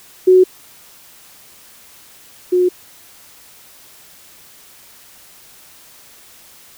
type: tone pair in turn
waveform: sine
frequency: 370 / 361.5 Hz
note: F#4 / F#4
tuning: 0 / -40 cents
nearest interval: unison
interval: 40 cents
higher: first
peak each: -5 / -10 dBFS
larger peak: first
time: 0.27-0.44 / 2.52-2.69 s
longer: neither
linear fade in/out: 10 ms
effects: white hiss -44 dBFS RMS until 6.77 s

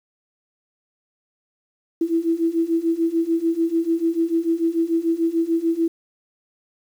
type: beating tone pair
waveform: sine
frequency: 327.3 / 334.1 Hz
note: E4 / E4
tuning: -12 / +23 cents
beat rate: 6.8 Hz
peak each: -22 / -20 dBFS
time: 2.01-5.88 s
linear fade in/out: 5 ms
effects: 8-bit

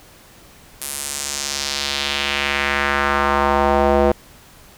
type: tone with band-pass filter sweep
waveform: square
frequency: 70.5 Hz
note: C#2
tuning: 30 cents sharp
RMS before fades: -19 dBFS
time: 0.81-4.12 s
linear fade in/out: 5 ms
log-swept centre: 11000 to 550 Hz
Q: 1.7
effects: pink hiss -46 dBFS RMS until 4.77 s

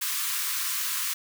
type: high-pass noise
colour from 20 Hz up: white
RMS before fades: -29 dBFS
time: 0.01-1.14 s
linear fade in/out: 10 ms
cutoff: 1000 Hz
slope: 96 dB/octave
effects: none

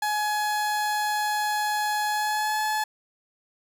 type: tone with pitch glide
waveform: 30% pulse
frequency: 843 to 857.7 Hz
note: G#5 to A5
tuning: +26 to -44 cents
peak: -21 dBFS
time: 0.02-2.84 s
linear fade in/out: 5 ms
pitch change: +30 cents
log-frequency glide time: 2.09-2.61 s
effects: none

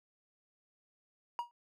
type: tone with exponential decay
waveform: triangle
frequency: 954 Hz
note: A#5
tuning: 40 cents sharp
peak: -28 dBFS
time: 1.39-1.51 s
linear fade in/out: 0 ms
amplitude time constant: 26 ms
effects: high-pass 400 Hz 12 dB/octave

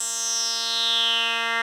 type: tone with band-pass filter sweep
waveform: 10% pulse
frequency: 230 Hz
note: A#3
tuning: 23 cents flat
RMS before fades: -24 dBFS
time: 0-1.62 s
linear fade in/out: 5 ms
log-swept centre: 7800 to 2000 Hz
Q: 5.9
effects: none

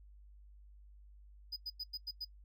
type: tone bursts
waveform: triangle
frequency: 4978 Hz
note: D#8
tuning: in tune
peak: -37 dBFS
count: 6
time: 1.52-2.25 s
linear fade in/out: 10 ms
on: 45 ms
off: 92 ms
effects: noise-tail reverb RT60 0.1 s tail -24 dB re dry + added 50 Hz sine -55 dBFS peak until 2.44 s

